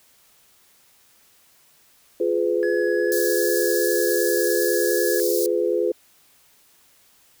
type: chord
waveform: sine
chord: F diminished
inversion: none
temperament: just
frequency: 349.2 / 419.1 / 502.9 Hz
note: F4 / Ab4 / Cb5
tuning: 0 / +16 / +31 cents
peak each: -23 dBFS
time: 2.2-5.92 s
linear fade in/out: 5 ms
type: tone with vibrato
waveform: triangle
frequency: 1686 Hz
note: G#6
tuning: 26 cents sharp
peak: -27 dBFS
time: 2.63-5.2 s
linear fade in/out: 0 ms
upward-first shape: sine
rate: 2.6 Hz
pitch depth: 8 cents each way
type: high-pass noise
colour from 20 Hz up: white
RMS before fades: -28 dBFS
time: 3.12-5.46 s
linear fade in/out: 0 ms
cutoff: 4300 Hz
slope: 48 dB/octave
effects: white hiss -57 dBFS RMS until 7.4 s